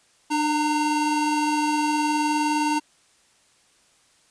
square tone pair together, 299.2 / 917 Hz, D4 / A#5, +32 / -29 cents, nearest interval octave + perfect fifth, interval 1939 cents, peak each -24 dBFS, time 0.3-2.8 s, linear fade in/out 20 ms, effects white hiss -60 dBFS RMS until 4.3 s + resampled to 22050 Hz

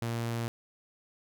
sawtooth tone, 116.54 Hz, A#2, in tune, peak -27 dBFS, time 0.02-0.48 s, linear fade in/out 0 ms, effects none

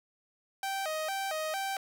sawtooth tone with vibrato, 698.5 Hz, F5, in tune, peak -28 dBFS, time 0.63-1.77 s, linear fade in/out 2 ms, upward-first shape square, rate 2.2 Hz, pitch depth 190 cents each way, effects none

